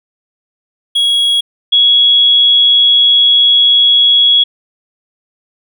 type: tone pair in turn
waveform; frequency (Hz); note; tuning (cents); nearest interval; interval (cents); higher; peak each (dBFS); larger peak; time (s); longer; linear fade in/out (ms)
triangle / sine; 3322 / 3341; G#7 / G#7; 0 / +10; unison; 10; second; -7 / -5; second; 0.95-1.41 / 1.72-4.44; second; 10
effects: none